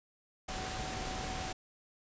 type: tone in noise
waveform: sine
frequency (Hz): 750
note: F#5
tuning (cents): +23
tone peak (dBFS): -43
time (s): 0.48-1.53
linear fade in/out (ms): 10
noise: pink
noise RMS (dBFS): -39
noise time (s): 0.48-1.53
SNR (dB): -7
effects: resampled to 16000 Hz